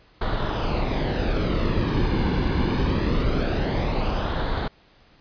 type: noise with flanger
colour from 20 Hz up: brown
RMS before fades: -23 dBFS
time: 0.21-4.68 s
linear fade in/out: 5 ms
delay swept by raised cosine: 0.39 to 1.59 ms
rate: 0.23 Hz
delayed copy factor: -0.55
effects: pink hiss -56 dBFS RMS until 5.2 s + resampled to 11025 Hz